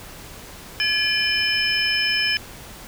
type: tone cluster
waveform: sine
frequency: 1704 / 2407 / 3033 / 5210 Hz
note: G#6 / D7 / F#7 / E8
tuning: +44 / +42 / +42 / -21 cents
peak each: -24 dBFS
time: 0.8-2.37 s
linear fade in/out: 0 ms
effects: pink hiss -40 dBFS RMS until 2.87 s

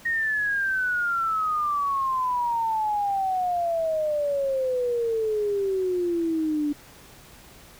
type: exponential sweep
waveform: sine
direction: down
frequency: 1871 to 290 Hz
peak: -22 dBFS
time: 0.05-6.73 s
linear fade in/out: 10 ms
effects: pink hiss -49 dBFS RMS until 7.79 s

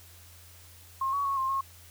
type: tone with pitch steps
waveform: sine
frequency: 1070 / 1126 / 1102 / 1059 / 1083 Hz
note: C6 / C#6 / C#6 / C6 / C#6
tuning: +38 / +27 / -11 / +21 / -41 cents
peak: -26 dBFS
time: 1.01-1.61 s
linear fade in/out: 5 ms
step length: 120 ms
effects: added 86 Hz sine -53 dBFS peak until 1.9 s + white hiss -54 dBFS RMS until 1.9 s

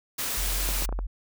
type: noise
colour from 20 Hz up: white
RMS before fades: -30 dBFS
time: 0.18-0.86 s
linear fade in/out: 10 ms
type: tone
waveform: sine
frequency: 45.1 Hz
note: F#1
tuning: 44 cents flat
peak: -27 dBFS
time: 0.37-1.07 s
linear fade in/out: 10 ms
type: clicks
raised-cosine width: 1 ms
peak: -20 dBFS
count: 5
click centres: 0.689 / 0.823 / 0.891 / 0.926 / 0.99 s
effects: none

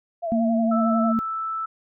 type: tone with vibrato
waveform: sine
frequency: 669 Hz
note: E5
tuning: 25 cents sharp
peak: -24 dBFS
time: 0.22-1.13 s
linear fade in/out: 20 ms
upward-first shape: sine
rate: 11 Hz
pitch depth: 55 cents each way
type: tone with pitch glide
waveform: sine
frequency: 230 to 227.1 Hz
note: A#3 to A#3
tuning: -23 to -45 cents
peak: -19 dBFS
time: 0.32-1.19 s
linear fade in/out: 0 ms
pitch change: -22 cents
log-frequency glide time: 0.53-0.7 s
type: tone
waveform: sine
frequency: 1318.5 Hz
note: E6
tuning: in tune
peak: -25 dBFS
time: 0.71-1.66 s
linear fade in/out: 10 ms
effects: none

